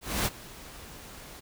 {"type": "noise with ADSR envelope", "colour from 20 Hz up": "pink", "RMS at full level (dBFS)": -26, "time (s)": [0.01, 1.41], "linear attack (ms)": 250, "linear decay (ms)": 33, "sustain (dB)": -20, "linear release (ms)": 22, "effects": []}